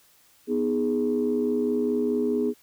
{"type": "chord", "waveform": "sine", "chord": "G# minor", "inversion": "first", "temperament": "equal with one note detuned", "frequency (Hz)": [246.2, 311.1, 415.3], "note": ["B3", "D#4", "G#4"], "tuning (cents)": [-5, 0, 0], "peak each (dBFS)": [-25, -29, -24], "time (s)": [0.47, 2.54], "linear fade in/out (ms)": 50, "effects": ["tanh soft clip ceiling -14 dBFS", "white hiss -59 dBFS RMS until 2.62 s"]}